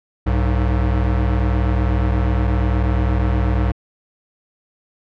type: tone pair together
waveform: square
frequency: 62.8 / 101.88 Hz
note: B1 / G#2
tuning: +30 / -33 cents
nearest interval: minor sixth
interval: 837 cents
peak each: -17 / -21 dBFS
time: 0.26-3.72 s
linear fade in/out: 10 ms
effects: low-pass 2000 Hz 12 dB/octave